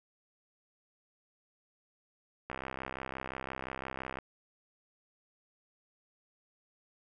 click train, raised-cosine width 0.5 ms, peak -23 dBFS, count 112, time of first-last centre 2.5-4.187 s, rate 65.8 Hz, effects none

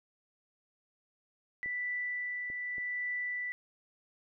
sine tone with tremolo, 1975.5 Hz, B6, in tune, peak -32 dBFS, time 1.63-3.52 s, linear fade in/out 0 ms, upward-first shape triangle, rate 0.84 Hz, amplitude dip 35%
clicks, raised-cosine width 2 ms, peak -38 dBFS, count 3, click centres 1.66 / 2.501 / 2.782 s
effects none

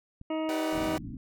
click, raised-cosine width 5 ms, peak -32 dBFS, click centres 0.214 s
harmonic tone, 315.6 Hz, D#4, 25 cents sharp, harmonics 1 / 2 / 3 / 4 / 6 / 7 / 8 / 9, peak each -30 / -33 / -40 / -44 / -53 / -47 / -56 / -47 dBFS, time 0.3-0.97 s, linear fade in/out 5 ms
sawtooth chord, G major seventh, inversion none, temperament equal with one note detuned, 392 / 493.9 / 587.3 / 752.1 Hz, G4 / B4 / D5 / F#5, 0 / 0 / 0 / +28 cents, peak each -36 dBFS, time 0.49-0.98 s, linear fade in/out 0 ms
white low-pass noise, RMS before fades -39 dBFS, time 0.72-1.17 s, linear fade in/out 2 ms, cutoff 310 Hz, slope 96 dB/octave
effects none

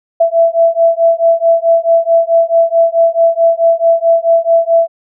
sine beating tone pair, 664 / 668.6 Hz, E5 / E5, +12 / +24 cents, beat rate 4.6 Hz, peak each -10 dBFS, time 0.2-4.88 s, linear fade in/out 10 ms, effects none

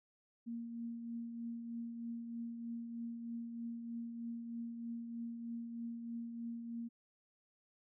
sine tone with tremolo, 233.1 Hz, A#3, in tune, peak -39 dBFS, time 0.46-6.89 s, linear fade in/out 20 ms, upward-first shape triangle, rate 3.2 Hz, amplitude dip 45%, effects none

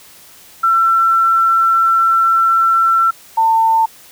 sine tone pair in turn, 1346 / 898.3 Hz, E6 / A5, +36 / +36 cents, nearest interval perfect fifth, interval 700 cents, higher first, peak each -9 dBFS, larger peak neither, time 0.63-3.11 / 3.37-3.86 s, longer first, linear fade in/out 10 ms, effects white hiss -42 dBFS RMS until 4.11 s

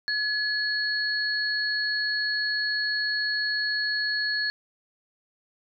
sine tone pair together, 1700 / 4346 Hz, G#6 / C#8, +40 / -35 cents, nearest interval octave + major third, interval 1625 cents, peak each -26 / -28 dBFS, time 0.08-4.5 s, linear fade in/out 0 ms, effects none

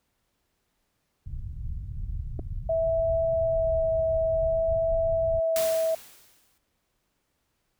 pink low-pass noise, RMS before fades -34 dBFS, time 1.26-5.4 s, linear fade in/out 10 ms, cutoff 120 Hz, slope 24 dB/octave
clicks, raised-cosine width 2 ms, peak -24 dBFS, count 2, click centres 2.392 / 2.395 s
sine tone with vibrato, 653 Hz, E5, 17 cents flat, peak -22 dBFS, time 2.69-5.95 s, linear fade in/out 5 ms, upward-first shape sine, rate 0.54 Hz, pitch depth 11 cents each way
white noise with exponential decay, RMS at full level -30 dBFS, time 5.56-6.58 s, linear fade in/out 1 ms, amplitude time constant 220 ms
effects pink hiss -75 dBFS RMS until 7.79 s

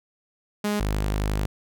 sawtooth tone pair in turn, 207.7 / 51.31 Hz, G#3 / G#1, 0 / -20 cents, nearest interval 2 octaves, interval 2420 cents, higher first, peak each -19 dBFS, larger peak neither, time 0.64-0.8 / 0.8-1.46 s, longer second, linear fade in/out 5 ms, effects none

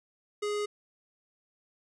square tone, 415.3 Hz, G#4, in tune, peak -30 dBFS, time 0.42-0.66 s, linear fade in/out 10 ms, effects resampled to 22050 Hz

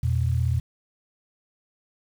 sine tone pair together, 84.7 / 121.18 Hz, E2 / B2, +48 / -32 cents, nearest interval tritone, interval 620 cents, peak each -23 dBFS, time 0.03-0.6 s, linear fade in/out 5 ms, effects 8-bit

